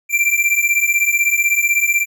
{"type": "beating tone pair", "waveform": "square", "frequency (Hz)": [2349, 2365], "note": ["D7", "D7"], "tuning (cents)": [0, 12], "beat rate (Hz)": 16, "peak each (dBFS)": -17, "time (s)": [0.09, 2.06], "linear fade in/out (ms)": 50, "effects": []}